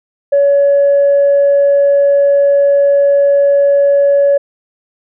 sine tone, 564 Hz, C#5, 30 cents sharp, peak -5 dBFS, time 0.32-4.38 s, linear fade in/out 10 ms, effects tanh soft clip ceiling -3 dBFS

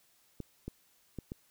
clicks, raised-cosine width 3 ms, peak -26 dBFS, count 4, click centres 0.403 / 0.68 / 1.187 / 1.319 s, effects white hiss -68 dBFS RMS until 1.5 s

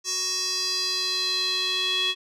square tone with band-pass filter sweep, 371.5 Hz, F#4, 7 cents sharp, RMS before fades -26 dBFS, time 0.04-2.15 s, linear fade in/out 50 ms, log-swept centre 5900 to 3300 Hz, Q 5.3, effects none

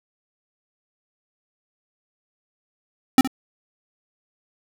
square tone with echo, 262.3 Hz, C4, 4 cents sharp, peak -9 dBFS, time 3.18-3.21 s, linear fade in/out 2 ms, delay 65 ms, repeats 1, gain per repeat -14 dB, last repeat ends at 3.275 s, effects none

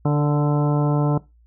harmonic tone with a mistuned harmonic, 146.83 Hz, D3, in tune, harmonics 1 / 2 / 3 / 4 / 5 / 6 / 7 / 9, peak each -17 / -23 / -27 / -29 / -31 / -33 / -34 / -36 dBFS, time 0.05-1.18 s, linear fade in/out 5 ms, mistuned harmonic 3, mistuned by +17 cents, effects noise-tail reverb RT60 0.2 s tail -19 dB re dry + added 58 Hz sine -51 dBFS peak until 1.46 s

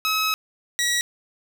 15% pulse tone pair in turn, 1282 / 1920.8 Hz, E6 / B6, -49 / -49 cents, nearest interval perfect fifth, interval 700 cents, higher second, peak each -14 dBFS, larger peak neither, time 0.05-0.34 / 0.79-1.01 s, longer first, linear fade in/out 0 ms, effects none

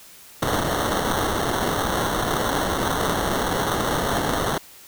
white noise with sample-and-hold, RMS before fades -23 dBFS, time 0.42-4.58 s, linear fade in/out 5 ms, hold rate 2450 Hz, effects white hiss -46 dBFS RMS until 4.87 s

